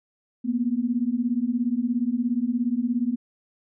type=beating tone pair; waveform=sine; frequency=231.5 / 248.5 Hz; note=A#3 / B3; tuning=-12 / +11 cents; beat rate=17 Hz; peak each=-25 / -24 dBFS; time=0.44-3.16 s; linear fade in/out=20 ms; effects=none